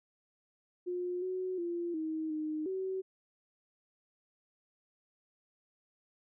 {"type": "tone with pitch steps", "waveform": "sine", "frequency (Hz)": [357.6, 370.4, 344.5, 316.2, 308.6, 378.8], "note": ["F4", "F#4", "F4", "D#4", "D#4", "F#4"], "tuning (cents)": [41, 2, -24, 28, -14, 41], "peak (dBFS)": -33, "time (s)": [0.86, 3.02], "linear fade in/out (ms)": 20, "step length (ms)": 360, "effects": []}